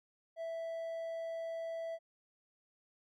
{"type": "tone", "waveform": "triangle", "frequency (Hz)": 659.3, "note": "E5", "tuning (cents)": 0, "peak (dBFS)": -36, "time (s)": [0.36, 1.99], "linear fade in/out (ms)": 50, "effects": []}